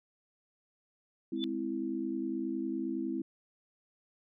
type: chord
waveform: sine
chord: Ab augmented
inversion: none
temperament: equal with one note detuned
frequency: 207.7 / 259.8 / 329.6 Hz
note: Ab3 / C4 / E4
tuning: 0 / -12 / 0 cents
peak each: -40 / -36 / -35 dBFS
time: 1.32-3.22 s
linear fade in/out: 5 ms
type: tone with exponential growth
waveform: sine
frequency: 3500 Hz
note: A7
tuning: 10 cents flat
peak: -30 dBFS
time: 1.36-1.44 s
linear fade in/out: 0 ms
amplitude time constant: 17 ms
effects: none